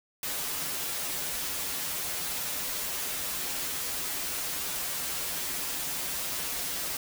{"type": "noise with comb filter", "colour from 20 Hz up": "white", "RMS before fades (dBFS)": -33, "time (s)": [0.23, 6.97], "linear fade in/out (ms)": 2, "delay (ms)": 9.1, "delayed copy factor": -0.8, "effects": []}